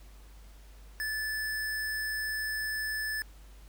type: tone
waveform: square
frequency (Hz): 1741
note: A6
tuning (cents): -19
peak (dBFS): -32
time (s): 1-3.22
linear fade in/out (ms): 0
effects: added 50 Hz sine -49 dBFS peak until 3.68 s + pink hiss -60 dBFS RMS until 3.68 s